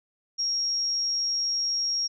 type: tone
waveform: sine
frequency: 5588 Hz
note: F8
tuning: in tune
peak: -24 dBFS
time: 0.38-2.08 s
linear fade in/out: 20 ms
effects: none